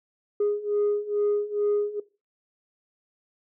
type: beating tone pair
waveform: sine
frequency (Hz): 412 / 414.3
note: G#4 / G#4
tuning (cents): -14 / -4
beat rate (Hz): 2.3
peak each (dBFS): -26 / -23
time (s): 0.4-2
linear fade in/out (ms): 5
effects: noise-tail reverb RT60 0.3 s tail -19 dB re dry + tanh soft clip ceiling -18 dBFS